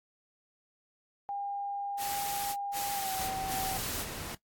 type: tone with pitch glide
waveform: sine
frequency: 804 to 768.1 Hz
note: G5 to G5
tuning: +44 to -35 cents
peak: -33 dBFS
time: 1.29-3.77 s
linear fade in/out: 0 ms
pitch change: -79 cents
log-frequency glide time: 2.94-3.1 s
type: noise bursts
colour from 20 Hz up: white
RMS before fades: -37 dBFS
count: 3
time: 1.97-4.06 s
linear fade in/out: 50 ms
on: 590 ms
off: 160 ms
type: noise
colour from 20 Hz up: pink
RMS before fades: -40 dBFS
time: 3.19-4.35 s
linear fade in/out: 5 ms
effects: noise-tail reverb RT60 0.1 s tail -18 dB re dry + AAC 64 kbps